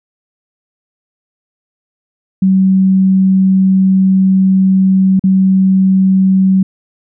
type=tone with dropouts; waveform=sine; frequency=190 Hz; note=F#3; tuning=46 cents sharp; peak=-6 dBFS; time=2.42-6.63 s; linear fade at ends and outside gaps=5 ms; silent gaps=5.195-5.238 s; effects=none